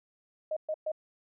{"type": "tone bursts", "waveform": "sine", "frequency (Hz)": 622.3, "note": "D#5", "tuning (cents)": 0, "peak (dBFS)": -29, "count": 3, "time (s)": [0.51, 0.918], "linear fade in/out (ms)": 5, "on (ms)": 56, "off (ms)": 120, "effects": []}